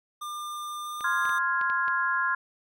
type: tone with pitch glide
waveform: square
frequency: 1199 to 1212.9 Hz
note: D6 to D#6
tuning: +36 to -45 cents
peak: -34 dBFS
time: 0.21-1.39 s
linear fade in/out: 10 ms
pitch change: +19 cents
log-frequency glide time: 0.77-1.27 s
type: clicks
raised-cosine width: 0.3 ms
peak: -25 dBFS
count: 6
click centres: 1.008 / 1.254 / 1.294 / 1.613 / 1.7 / 1.881 s
type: chord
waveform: sine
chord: F minor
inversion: second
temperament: equal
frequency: 1046.5 / 1396.9 / 1661.2 Hz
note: C6 / F6 / Ab6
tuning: 0 / 0 / 0 cents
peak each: -28 dBFS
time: 1.04-2.35 s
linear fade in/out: 5 ms
effects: none